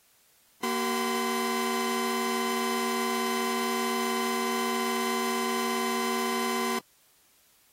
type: tone cluster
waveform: sawtooth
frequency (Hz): 234.3 / 380.9 / 1022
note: A#3 / G4 / C6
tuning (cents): +9 / -50 / -41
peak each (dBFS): -27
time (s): 0.63-6.79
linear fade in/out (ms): 5
effects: white hiss -63 dBFS RMS until 7.72 s + AAC 48 kbps